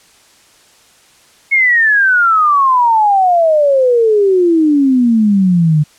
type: exponential sweep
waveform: sine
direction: down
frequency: 2197 to 146.83 Hz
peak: -7 dBFS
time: 1.51-5.84 s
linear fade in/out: 20 ms
effects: white hiss -47 dBFS RMS until 5.98 s + low-pass 9000 Hz 12 dB/octave